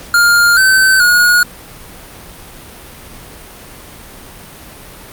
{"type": "tone with pitch steps", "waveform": "square", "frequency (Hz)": [1407, 1536, 1445], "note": ["F6", "G6", "F#6"], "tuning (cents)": [12, -36, -41], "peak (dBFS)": -7, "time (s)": [0.14, 1.43], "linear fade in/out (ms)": 2, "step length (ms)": 430, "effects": ["pink hiss -34 dBFS RMS until 5.12 s", "Opus 48 kbps"]}